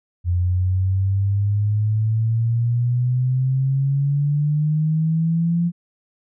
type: exponential sweep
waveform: sine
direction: up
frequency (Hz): 87.31 to 173.5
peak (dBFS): -16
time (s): 0.24-5.72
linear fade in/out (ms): 50
effects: none